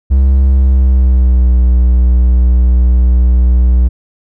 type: tone with pitch glide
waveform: triangle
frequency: 66.6 to 61.43 Hz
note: C2 to B1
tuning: +31 to -9 cents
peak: -3 dBFS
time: 0.1-3.89 s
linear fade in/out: 20 ms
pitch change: -140 cents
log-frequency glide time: 0.45-1.57 s
effects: none